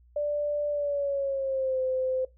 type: tone with pitch glide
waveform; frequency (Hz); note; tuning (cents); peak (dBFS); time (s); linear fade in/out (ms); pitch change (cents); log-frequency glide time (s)
sine; 587.3 to 517.2; D5 to C5; 0 to -20; -25; 0.16-2.25; 5; -220; 0.7-1.8
effects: noise-tail reverb RT60 0.2 s tail -19 dB re dry + added 60 Hz sine -55 dBFS peak until 2.37 s